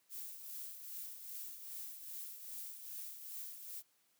violet noise with tremolo, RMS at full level -45 dBFS, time 0.09-3.83 s, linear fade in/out 50 ms, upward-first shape triangle, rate 2.5 Hz, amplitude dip 60%, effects white hiss -75 dBFS RMS until 4.19 s + high-pass 100 Hz 12 dB/octave

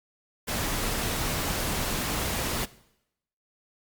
pink noise, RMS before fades -29 dBFS, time 0.47-2.66 s, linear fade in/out 20 ms, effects noise-tail reverb RT60 0.8 s tail -19 dB re dry + Opus 48 kbps

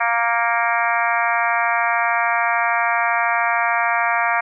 harmonic tone with a mistuned harmonic, 233.1 Hz, A#3, in tune, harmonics 3 / 4 / 5 / 6 / 7 / 8 / 9 / 10, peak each -22 / -23 / -24 / -25 / -25 / -26 / -27 / -27 dBFS, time 0-4.41 s, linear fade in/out 10 ms, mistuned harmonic 9, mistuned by +43 cents, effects none

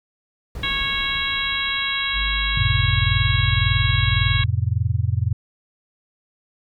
brown noise with exponential decay, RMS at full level -29 dBFS, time 0.55-4.37 s, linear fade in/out 1 ms, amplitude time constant 830 ms
harmonic tone, 551 Hz, C#5, 11 cents flat, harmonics 2 / 3 / 4 / 5 / 6 / 7, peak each -31 / -28 / -26 / -30 / -27 / -27 dBFS, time 0.63-4.44 s, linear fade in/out 5 ms
triangle tone, 49 Hz, G1, in tune, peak -21 dBFS, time 2.12-4.47 s, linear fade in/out 50 ms
sine chord, F major, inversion none, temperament just, 87.31 / 109.13 / 130.96 Hz, F2 / A2 / C3, 0 / -14 / +2 cents, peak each -22 / -21 / -25 dBFS, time 2.57-5.33 s, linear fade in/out 5 ms
effects none

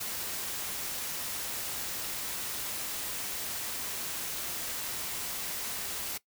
white noise, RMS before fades -36 dBFS, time 0-6.18 s, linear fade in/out 10 ms, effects noise-tail reverb RT60 0.1 s tail -19 dB re dry

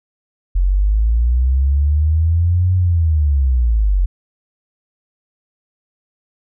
sine linear two-way sweep, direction up then down, 43.62 to 92.5 to 43.62 Hz, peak -11 dBFS, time 0.55-4.06 s, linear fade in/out 10 ms, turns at 2.75 s, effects none

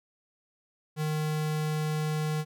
square tone, 153.8 Hz, D#3, 20 cents flat, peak -28 dBFS, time 0.96-2.45 s, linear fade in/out 50 ms, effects none

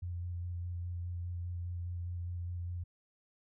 sine tone with vibrato, 87.6 Hz, F2, 6 cents sharp, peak -36 dBFS, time 0.02-2.84 s, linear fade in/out 10 ms, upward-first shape square, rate 4.9 Hz, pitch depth 14 cents each way, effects none

